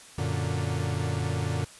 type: chord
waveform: 45% pulse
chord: Gb augmented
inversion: none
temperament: equal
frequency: 92.5 / 116.54 / 146.83 Hz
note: Gb2 / Bb2 / D3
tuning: 0 / 0 / 0 cents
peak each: -31 dBFS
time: 0.18-1.65 s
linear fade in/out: 5 ms
effects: white hiss -49 dBFS RMS until 1.79 s + resampled to 24000 Hz